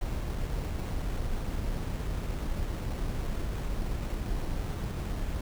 brown noise with sample-and-hold, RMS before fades -32 dBFS, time 0.01-5.41 s, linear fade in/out 5 ms, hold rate 4900 Hz, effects none

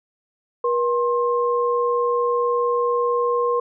sine tone pair together, 480.6 / 1062.2 Hz, B4 / C6, -47 / +26 cents, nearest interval octave + major second, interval 1373 cents, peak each -19 / -22 dBFS, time 0.64-3.6 s, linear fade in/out 5 ms, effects none

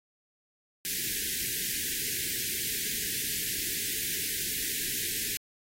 white band-stop noise, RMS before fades -32 dBFS, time 0.85-5.37 s, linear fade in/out 0 ms, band 450 to 1600 Hz, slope 96 dB/octave, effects AAC 48 kbps

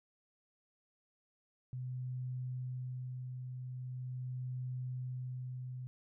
sine tone with tremolo, 126.8 Hz, B2, 46 cents sharp, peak -37 dBFS, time 1.73-5.87 s, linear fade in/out 0 ms, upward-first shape sine, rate 0.42 Hz, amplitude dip 35%, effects none

